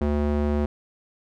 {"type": "tone with band-pass filter", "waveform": "square", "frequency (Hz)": 73.3, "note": "D2", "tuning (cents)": -3, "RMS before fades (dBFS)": -23, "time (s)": [0.01, 0.66], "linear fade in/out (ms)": 5, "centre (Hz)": 310, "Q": 0.67, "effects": []}